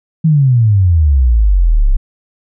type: exponential sweep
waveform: sine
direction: down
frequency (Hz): 164.81 to 31.32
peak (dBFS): -6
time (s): 0.24-1.97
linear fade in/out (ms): 10
effects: none